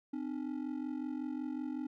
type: ring-modulated tone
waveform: triangle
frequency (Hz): 280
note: C#4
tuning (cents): +18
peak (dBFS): -31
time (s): 0.13-1.87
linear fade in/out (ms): 5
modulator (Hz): 22.7
effects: none